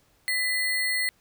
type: tone with sample-and-hold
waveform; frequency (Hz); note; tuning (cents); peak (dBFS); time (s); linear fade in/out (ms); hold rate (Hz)
sine; 1998; B6; +20; -23; 0.28-1.09; 0; 6300
effects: pink hiss -64 dBFS RMS until 1.2 s

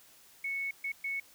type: tone bursts at uneven times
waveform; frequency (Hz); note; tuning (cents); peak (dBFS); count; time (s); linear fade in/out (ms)
sine; 2209; C#7; -7; -32; 3; 0.44-0.71 / 0.84-0.92 / 1.04-1.2; 5
effects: white hiss -59 dBFS RMS until 1.34 s

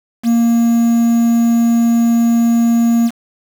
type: tone with quantisation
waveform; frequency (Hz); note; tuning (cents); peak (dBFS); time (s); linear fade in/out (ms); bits
triangle; 232.9; A#3; -1; -7; 0.23-3.11; 50; 5
effects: none

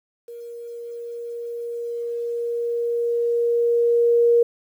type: tone with level ramp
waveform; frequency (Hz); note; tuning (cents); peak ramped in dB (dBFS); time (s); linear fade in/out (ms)
sine; 471.5; A#4; +20; -34 to -12; 0.28-4.43; 5
effects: 9-bit

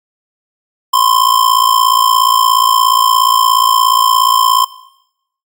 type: ring-modulated tone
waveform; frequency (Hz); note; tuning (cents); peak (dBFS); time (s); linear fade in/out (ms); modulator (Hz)
square; 1046.5; C6; 0; -5; 0.93-4.65; 10; 28.5
effects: noise-tail reverb RT60 0.8 s tail -18 dB re dry + MP3 96 kbps

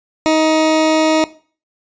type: tone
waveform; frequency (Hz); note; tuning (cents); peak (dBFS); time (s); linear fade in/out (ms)
20% pulse; 314.7; D#4; +20; -6; 0.26-1.24; 0
effects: noise-tail reverb RT60 0.4 s tail -18 dB re dry + resampled to 16000 Hz

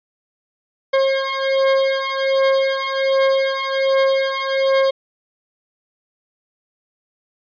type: beating tone pair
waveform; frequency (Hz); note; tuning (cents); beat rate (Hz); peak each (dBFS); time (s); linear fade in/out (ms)
40% pulse; 537 / 538.3; C5 / C5; +45 / +49; 1.3; -18 / -17; 0.93-4.91; 10
effects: resampled to 11025 Hz

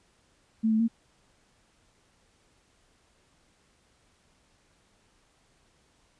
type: tone with pitch steps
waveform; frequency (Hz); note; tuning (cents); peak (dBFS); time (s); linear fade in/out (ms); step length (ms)
sine; 221.7 / 219.2 / 228.8; A3 / A3 / A#3; +13 / -6 / -32; -21; 0.63-0.882; 20; 84
effects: pink hiss -66 dBFS RMS until 6.19 s + resampled to 22050 Hz

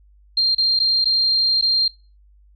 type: tone with dropouts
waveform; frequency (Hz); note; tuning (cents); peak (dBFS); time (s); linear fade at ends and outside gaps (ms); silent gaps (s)
sine; 4188; C8; +1; -14; 0.37-1.88; 5; 0.549-0.581 / 0.792-0.799 / 1.045-1.055 / 1.613-1.623
effects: noise-tail reverb RT60 0.3 s tail -20 dB re dry + added 50 Hz sine -49 dBFS peak until 2.55 s

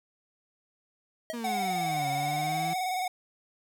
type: tone with exponential decay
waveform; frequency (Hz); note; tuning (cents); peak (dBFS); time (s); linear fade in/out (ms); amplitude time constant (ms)
square; 638; D#5; +43; -29; 1.3-1.41; 0; 22
type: exponential two-way sweep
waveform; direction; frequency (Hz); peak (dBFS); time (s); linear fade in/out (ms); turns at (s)
35% pulse; down then up; 242.9 to 138.59 to 167.4; -32; 1.33-2.74; 10; 2.09
type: tone with vibrato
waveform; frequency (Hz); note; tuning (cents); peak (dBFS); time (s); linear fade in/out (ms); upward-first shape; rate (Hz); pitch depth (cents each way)
square; 740; F#5; 0; -29; 1.44-3.08; 5; square; 19; 36
effects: none

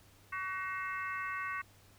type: harmonic tone with a mistuned harmonic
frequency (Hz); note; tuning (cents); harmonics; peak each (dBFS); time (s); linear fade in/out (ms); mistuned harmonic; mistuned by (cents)
376.9; F#4; +32; 3 / 4 / 5 / 6 / 7; -39 / -42 / -42 / -44 / -48; 0.32-1.62; 10; 6; -95
effects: added 99 Hz sine -63 dBFS peak until 1.98 s + pink hiss -63 dBFS RMS until 1.98 s

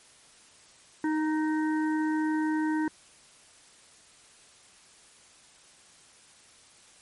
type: harmonic tone with a mistuned harmonic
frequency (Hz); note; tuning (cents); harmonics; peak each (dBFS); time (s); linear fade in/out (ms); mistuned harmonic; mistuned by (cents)
311.1; D#4; 0; 1 / 3 / 5 / 6; -25 / -35 / -39 / -41; 1.04-2.88; 2; 5; -21
effects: white hiss -56 dBFS RMS until 7.01 s + MP3 48 kbps

